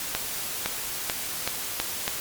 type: accelerating click train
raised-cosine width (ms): 0.2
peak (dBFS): -7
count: 6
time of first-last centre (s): 0.15-2.079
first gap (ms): 510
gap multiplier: 0.86
effects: white hiss -32 dBFS RMS until 2.2 s + MP3 96 kbps